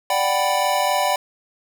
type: chord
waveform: square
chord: G major seventh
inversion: second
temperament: equal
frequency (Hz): 587.3 / 740 / 784 / 987.8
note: D5 / F#5 / G5 / B5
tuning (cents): 0 / 0 / 0 / 0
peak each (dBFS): -24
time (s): 0.1-1.16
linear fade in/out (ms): 2
effects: none